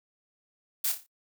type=noise with echo; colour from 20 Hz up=blue; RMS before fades=-28 dBFS; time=0.84-0.92 s; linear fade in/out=5 ms; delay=29 ms; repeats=5; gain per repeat=-7 dB; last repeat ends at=1.065 s; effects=noise-tail reverb RT60 0.1 s tail -24 dB re dry